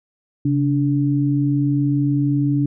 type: tone pair together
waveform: sine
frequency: 136.58 / 289.4 Hz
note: C#3 / D4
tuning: -25 / -25 cents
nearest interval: octave + minor second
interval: 1300 cents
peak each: -18 dBFS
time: 0.45-2.66 s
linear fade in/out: 5 ms
effects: none